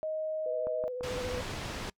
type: tone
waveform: sine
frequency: 626 Hz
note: D#5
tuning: 10 cents sharp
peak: -31 dBFS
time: 0.03-0.88 s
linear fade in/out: 0 ms
type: tone with vibrato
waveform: sine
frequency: 498.9 Hz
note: B4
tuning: 17 cents sharp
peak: -34 dBFS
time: 0.46-1.41 s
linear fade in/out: 2 ms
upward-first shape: triangle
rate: 14 Hz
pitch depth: 37 cents each way
type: click train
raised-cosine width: 1 ms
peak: -27 dBFS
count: 5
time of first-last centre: 0.67-1.348 s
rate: 5.9 Hz
type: low-pass noise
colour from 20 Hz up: pink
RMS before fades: -38 dBFS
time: 1.03-1.9 s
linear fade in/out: 5 ms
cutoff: 5600 Hz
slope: 12 dB/octave
effects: noise-tail reverb RT60 0.1 s tail -25 dB re dry